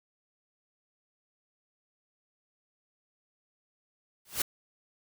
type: noise with exponential growth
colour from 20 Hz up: white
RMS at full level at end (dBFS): -24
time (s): 4.25-4.42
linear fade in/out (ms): 5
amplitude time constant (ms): 35
effects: none